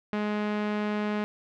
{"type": "tone with low-pass filter", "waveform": "sawtooth", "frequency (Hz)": 209.6, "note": "G#3", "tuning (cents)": 16, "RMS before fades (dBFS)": -29, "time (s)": [0.13, 1.24], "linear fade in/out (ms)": 0, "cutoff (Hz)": 2500, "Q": 0.99, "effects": []}